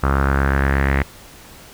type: tone with low-pass filter sweep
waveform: sawtooth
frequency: 68.4 Hz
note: C#2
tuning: 23 cents flat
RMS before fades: -17 dBFS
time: 0.03-1.03 s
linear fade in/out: 5 ms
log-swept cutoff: 1300 to 2000 Hz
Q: 4.8
effects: pink hiss -42 dBFS RMS until 1.73 s